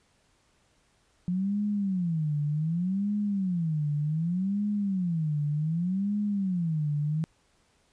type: tone with vibrato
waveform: sine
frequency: 174.61 Hz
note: F3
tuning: in tune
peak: -25 dBFS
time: 1.28-7.24 s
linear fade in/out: 0 ms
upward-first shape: sine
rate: 0.66 Hz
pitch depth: 300 cents each way
effects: pink hiss -67 dBFS RMS until 7.92 s + resampled to 22050 Hz